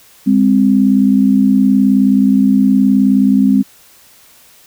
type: tone pair together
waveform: sine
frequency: 202.5 / 261.6 Hz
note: G#3 / C4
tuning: -43 / 0 cents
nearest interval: major third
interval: 443 cents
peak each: -10 dBFS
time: 0.26-3.63 s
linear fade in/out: 20 ms
effects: white hiss -45 dBFS RMS until 4.66 s